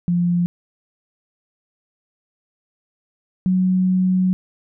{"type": "tone pair in turn", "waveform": "sine", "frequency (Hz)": [174.61, 184.99], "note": ["F3", "F#3"], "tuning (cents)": [0, 0], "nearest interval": "minor second", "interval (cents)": 100, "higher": "second", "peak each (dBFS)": [-15, -14], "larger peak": "second", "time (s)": [[0.08, 0.46], [3.46, 4.33]], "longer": "second", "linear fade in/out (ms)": 0, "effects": []}